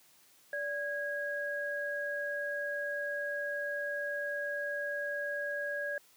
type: tone pair together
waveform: sine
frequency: 580 / 1645.2 Hz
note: D5 / G#6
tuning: -22 / -17 cents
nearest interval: octave + tritone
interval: 1805 cents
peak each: -37 / -35 dBFS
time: 0.53-5.98 s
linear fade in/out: 2 ms
effects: white hiss -63 dBFS RMS until 6.16 s + high-pass 100 Hz 12 dB/octave